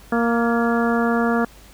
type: harmonic tone with a mistuned harmonic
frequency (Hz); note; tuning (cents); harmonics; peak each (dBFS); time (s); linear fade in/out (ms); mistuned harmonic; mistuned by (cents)
233.1; A#3; 0; 1 / 2 / 3 / 4 / 5 / 6 / 7; -19 / -23 / -25 / -31 / -28 / -27 / -30; 0.12-1.45; 5; 7; +53
effects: added 50 Hz sine -46 dBFS peak until 1.73 s + pink hiss -48 dBFS RMS until 1.73 s